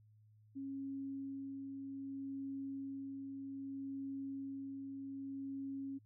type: tone with tremolo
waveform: sine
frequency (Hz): 273.1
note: C#4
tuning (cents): -26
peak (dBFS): -40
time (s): 0.55-5.99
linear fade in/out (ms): 20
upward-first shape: sine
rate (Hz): 0.63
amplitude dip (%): 30
effects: noise-tail reverb RT60 0.1 s tail -26 dB re dry + added 107 Hz sine -63 dBFS peak until 6.05 s